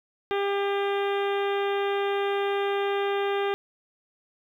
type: harmonic tone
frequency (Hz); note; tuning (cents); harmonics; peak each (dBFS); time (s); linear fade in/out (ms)
399.7; G4; +34; 1 / 2 / 3 / 4 / 5 / 6 / 7 / 8 / 9; -25 / -31 / -35 / -37 / -39 / -41 / -42 / -43 / -44; 0.31-3.54; 0
effects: 10-bit